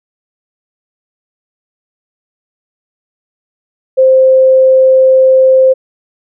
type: tone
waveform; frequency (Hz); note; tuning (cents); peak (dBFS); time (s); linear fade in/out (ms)
sine; 523.3; C5; 0; -3; 3.97-5.74; 20
effects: none